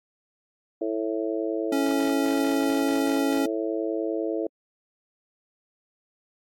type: harmonic tone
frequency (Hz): 110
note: A2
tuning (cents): 0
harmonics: 3 / 4 / 5 / 6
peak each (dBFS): -28 / -30 / -32 / -34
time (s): 0.81-4.47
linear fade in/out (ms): 5
type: tone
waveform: square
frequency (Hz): 277.2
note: C#4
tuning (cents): 0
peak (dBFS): -24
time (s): 1.72-3.46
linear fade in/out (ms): 5
effects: AAC 64 kbps